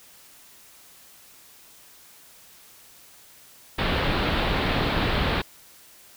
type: low-pass noise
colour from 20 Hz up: pink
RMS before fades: -24 dBFS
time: 3.78-5.42 s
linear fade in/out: 10 ms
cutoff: 4200 Hz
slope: 48 dB/octave
effects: white hiss -51 dBFS RMS until 6.16 s